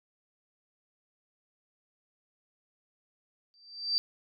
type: tone with exponential growth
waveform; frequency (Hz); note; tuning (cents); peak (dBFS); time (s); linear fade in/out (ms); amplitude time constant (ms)
sine; 4670; D8; -11; -22; 3.54-3.98; 0; 94
effects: none